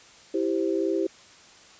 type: chord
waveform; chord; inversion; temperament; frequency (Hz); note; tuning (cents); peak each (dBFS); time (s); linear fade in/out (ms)
sine; C major; first; equal; 329.6 / 392 / 523.3; E4 / G4 / C5; 0 / 0 / 0; -26 / -26 / -31; 0.34-1.07; 5
effects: white hiss -51 dBFS RMS until 1.79 s + resampled to 16000 Hz